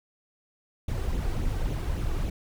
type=noise with flanger; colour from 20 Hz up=brown; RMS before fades=-28 dBFS; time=0.88-2.3 s; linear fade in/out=5 ms; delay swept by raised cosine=0.29 to 2.69 ms; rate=3.6 Hz; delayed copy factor=+0.55; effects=none